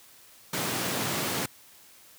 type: high-pass noise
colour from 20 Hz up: pink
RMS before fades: -30 dBFS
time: 0.53-1.46 s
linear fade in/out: 5 ms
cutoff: 120 Hz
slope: 24 dB/octave
effects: white hiss -54 dBFS RMS until 2.18 s + high-pass 60 Hz 12 dB/octave